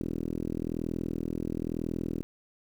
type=tone with low-pass filter; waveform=5% pulse; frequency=41 Hz; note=E1; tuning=9 cents flat; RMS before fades=-33 dBFS; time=0.01-2.23 s; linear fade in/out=0 ms; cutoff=310 Hz; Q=1.9; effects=9-bit